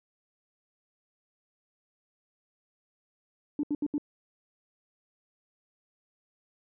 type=tone bursts; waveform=sine; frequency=293.4 Hz; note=D4; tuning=2 cents flat; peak=-25 dBFS; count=4; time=3.59-3.981 s; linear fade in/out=2 ms; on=43 ms; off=73 ms; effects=tanh soft clip ceiling -21 dBFS